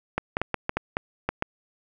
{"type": "clicks", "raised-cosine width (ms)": 0.5, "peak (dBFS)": -9, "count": 9, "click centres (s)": [0.18, 0.369, 0.416, 0.543, 0.694, 0.77, 0.969, 1.29, 1.424], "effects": []}